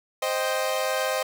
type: chord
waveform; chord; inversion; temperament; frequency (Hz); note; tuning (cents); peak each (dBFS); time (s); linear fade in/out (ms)
sawtooth; C minor; none; equal; 523.3 / 622.3 / 784; C5 / Eb5 / G5; 0 / 0 / 0; -23 / -24 / -28; 0.22-1.23; 5
effects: none